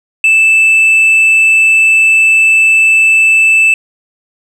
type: tone with tanh clipping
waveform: triangle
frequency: 2637 Hz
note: E7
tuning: in tune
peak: -5 dBFS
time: 0.24-3.74 s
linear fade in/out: 2 ms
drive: 7 dB
effects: none